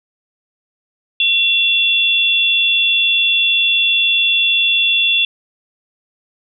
sine tone pair together, 2728 / 3441 Hz, F7 / A7, -41 / -39 cents, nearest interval major third, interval 402 cents, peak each -14 dBFS, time 1.2-5.25 s, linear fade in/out 2 ms, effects none

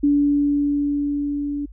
sine tone with level ramp, 288 Hz, D4, 34 cents flat, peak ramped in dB -13 to -23 dBFS, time 0.03-1.66 s, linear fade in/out 10 ms, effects added 50 Hz sine -38 dBFS peak until 1.72 s

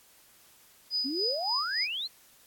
sine tone with tremolo, 4973 Hz, D#8, 2 cents flat, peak -26 dBFS, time 0.9-1.88 s, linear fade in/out 50 ms, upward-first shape sine, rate 3.5 Hz, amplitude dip 70%
sine exponential sweep, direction up, 248.7 to 4365 Hz, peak -31 dBFS, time 1.04-2.08 s, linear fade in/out 20 ms
effects white hiss -59 dBFS RMS until 2.46 s + AAC 64 kbps

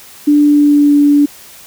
sine tone with pitch glide, 293.7 to 289.5 Hz, D4 to D4, 0 to -25 cents, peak -5 dBFS, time 0.27-1.26 s, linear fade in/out 10 ms, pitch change -25 cents, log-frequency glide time 0.43-0.95 s, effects white hiss -37 dBFS RMS until 1.66 s

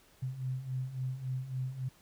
sine beating tone pair, 127 / 130.6 Hz, B2 / C3, +49 / -3 cents, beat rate 3.6 Hz, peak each -40 / -35 dBFS, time 0.22-1.89 s, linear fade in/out 10 ms, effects pink hiss -63 dBFS RMS until 2.01 s

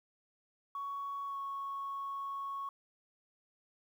sine tone with pitch glide, 1117 to 1105.4 Hz, C#6 to C#6, +13 to -5 cents, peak -36 dBFS, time 0.75-2.69 s, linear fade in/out 2 ms, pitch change -18 cents, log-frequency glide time 1.26-1.37 s, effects tanh soft clip ceiling -33 dBFS + 11-bit

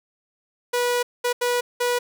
sawtooth tone bursts at uneven times, 487.6 Hz, B4, 22 cents flat, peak -16 dBFS, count 4, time 0.73-1.03 / 1.24-1.33 / 1.41-1.61 / 1.8-1.99 s, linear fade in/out 10 ms, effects none

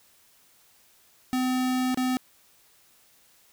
square tone with dropouts, 255.1 Hz, C4, 44 cents flat, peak -24 dBFS, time 1.33-2.17 s, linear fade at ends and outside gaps 0 ms, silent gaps 1.945-1.974 s, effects white hiss -60 dBFS RMS until 3.52 s

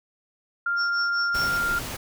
sine tone, 1396.9 Hz, F6, in tune, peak -22 dBFS, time 0.66-1.79 s, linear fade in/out 5 ms
sine tone with tremolo, 5450 Hz, F8, 43 cents flat, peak -26 dBFS, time 0.76-1.59 s, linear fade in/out 50 ms, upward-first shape triangle, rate 5 Hz, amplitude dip 95%
pink noise, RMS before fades -33 dBFS, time 1.34-1.97 s, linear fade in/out 10 ms
effects none

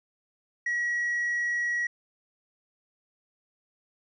sine tone with tanh clipping, 1916 Hz, A#6, 47 cents sharp, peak -26 dBFS, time 0.66-1.87 s, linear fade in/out 5 ms, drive 1 dB, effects none

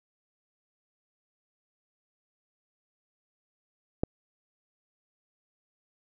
click, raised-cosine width 2 ms, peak -12 dBFS, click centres 4.035 s, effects none

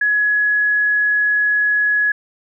sine tone, 1684 Hz, G#6, 24 cents sharp, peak -13 dBFS, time 0.01-2.12 s, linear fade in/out 5 ms, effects none

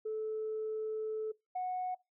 sine tone pair in turn, 435.3 / 734.8 Hz, A4 / F#5, -19 / -12 cents, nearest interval major sixth, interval 907 cents, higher second, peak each -33 / -32 dBFS, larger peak second, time 0.05-1.32 / 1.55-1.95 s, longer first, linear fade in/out 10 ms, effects noise-tail reverb RT60 0.2 s tail -22 dB re dry + tanh soft clip ceiling -30 dBFS

